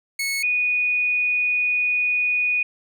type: tone pair in turn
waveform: sawtooth / sine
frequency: 2200 / 2470 Hz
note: C#7 / D#7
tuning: -14 / -13 cents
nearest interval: major second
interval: 201 cents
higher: second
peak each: -19 / -18 dBFS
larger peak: second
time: 0.19-0.43 / 0.43-2.63 s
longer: second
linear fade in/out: 5 ms
effects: none